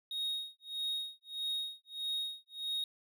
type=tone with tremolo; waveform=triangle; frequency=3746 Hz; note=A#7; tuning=8 cents sharp; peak=-31 dBFS; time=0.11-2.84 s; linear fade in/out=2 ms; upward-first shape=sine; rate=1.6 Hz; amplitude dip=100%; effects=none